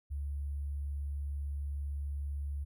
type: tone with sample-and-hold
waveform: sine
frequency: 71.1 Hz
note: C#2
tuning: 45 cents sharp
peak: -34 dBFS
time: 0.1-2.65 s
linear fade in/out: 20 ms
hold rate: 11025 Hz
effects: none

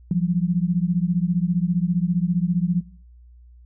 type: beating tone pair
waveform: sine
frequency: 170 / 185 Hz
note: F3 / F#3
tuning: -46 / 0 cents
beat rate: 15 Hz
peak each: -21 dBFS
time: 0.11-2.81 s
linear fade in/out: 2 ms
effects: noise-tail reverb RT60 0.5 s tail -20 dB re dry + added 60 Hz sine -45 dBFS peak until 3.65 s

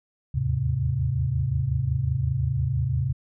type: tone cluster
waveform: sine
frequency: 76.2 / 81.9 / 106.6 / 131.9 Hz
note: D#2 / E2 / G#2 / C3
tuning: -36 / -11 / +46 / +14 cents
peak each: -31 / -30 / -28 / -24 dBFS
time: 0.34-3.13 s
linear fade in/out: 10 ms
effects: none

